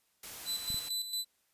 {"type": "noise", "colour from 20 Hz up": "white", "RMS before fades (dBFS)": -45, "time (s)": [0.23, 0.89], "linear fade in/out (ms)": 5}
{"type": "tone with tremolo", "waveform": "sawtooth", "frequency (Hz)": 4000, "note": "B7", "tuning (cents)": 21, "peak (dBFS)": -29, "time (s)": [0.45, 1.25], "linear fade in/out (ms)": 50, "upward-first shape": "square", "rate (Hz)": 4.4, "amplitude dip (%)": 60}
{"type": "clicks", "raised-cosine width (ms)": 5, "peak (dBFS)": -32, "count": 2, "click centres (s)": [0.703, 0.744]}
{"effects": ["white hiss -74 dBFS RMS until 1.53 s", "resampled to 32000 Hz"]}